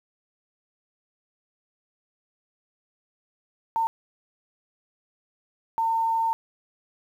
sine tone bursts at uneven times, 906 Hz, A#5, 50 cents flat, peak -21 dBFS, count 2, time 3.76-3.87 / 5.78-6.33 s, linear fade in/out 0 ms, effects 9-bit

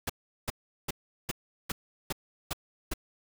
pink noise bursts, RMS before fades -32 dBFS, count 8, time 0.07-2.938 s, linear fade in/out 5 ms, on 26 ms, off 380 ms, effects none

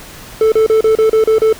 triangle tone bursts, 440 Hz, A4, in tune, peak -5 dBFS, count 8, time 0.41-1.528 s, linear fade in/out 2 ms, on 110 ms, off 34 ms, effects pink hiss -34 dBFS RMS until 1.59 s

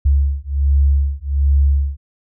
sine beating tone pair, 69.3 / 70.6 Hz, C#2 / C#2, 0 / +32 cents, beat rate 1.3 Hz, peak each -15 dBFS, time 0.05-1.97 s, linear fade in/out 10 ms, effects none

